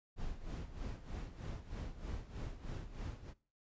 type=noise with tremolo; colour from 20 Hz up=brown; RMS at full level=-41 dBFS; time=0.16-3.34 s; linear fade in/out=50 ms; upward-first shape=sine; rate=3.2 Hz; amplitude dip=75%; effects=noise-tail reverb RT60 0.4 s tail -21 dB re dry + resampled to 16000 Hz